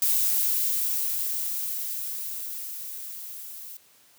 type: noise with level ramp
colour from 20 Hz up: violet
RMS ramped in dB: -22 to -41 dBFS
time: 0.02-3.77 s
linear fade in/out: 2 ms
effects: white hiss -58 dBFS RMS until 4.18 s + high-pass 80 Hz 12 dB/octave